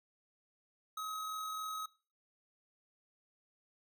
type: tone with amplitude modulation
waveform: square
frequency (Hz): 1272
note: D#6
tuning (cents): +38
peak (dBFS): -38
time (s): 0.97-1.86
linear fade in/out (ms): 5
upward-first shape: sine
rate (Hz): 43.6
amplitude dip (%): 25
effects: noise-tail reverb RT60 0.4 s tail -22 dB re dry